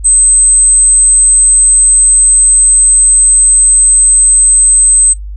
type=tone; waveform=sine; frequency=8210 Hz; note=C9; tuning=34 cents flat; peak=-3 dBFS; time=0.04-5.14 s; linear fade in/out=20 ms; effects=noise-tail reverb RT60 0.1 s tail -18 dB re dry + added 50 Hz sine -20 dBFS peak until 5.36 s